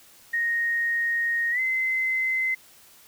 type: tone with pitch glide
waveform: sine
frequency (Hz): 1864.7 to 2057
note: A#6 to C7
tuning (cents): 0 to -30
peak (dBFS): -22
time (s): 0.33-2.55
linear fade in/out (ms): 10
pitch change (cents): +170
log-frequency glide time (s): 1.51-1.6
effects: white hiss -53 dBFS RMS until 3.07 s